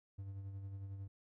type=tone with tremolo; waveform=triangle; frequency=98 Hz; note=G2; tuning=in tune; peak=-40 dBFS; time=0.18-1.08 s; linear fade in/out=10 ms; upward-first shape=sine; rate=11 Hz; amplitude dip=40%; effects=none